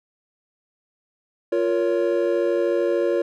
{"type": "chord", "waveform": "triangle", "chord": "Bb minor", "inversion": "second", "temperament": "just", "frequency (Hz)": [349.6, 466.2, 559.4], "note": ["F4", "Bb4", "Db5"], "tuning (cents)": [2, 0, 16], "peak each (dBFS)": [-20, -22, -21], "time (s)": [1.52, 3.22], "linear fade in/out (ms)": 5, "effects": []}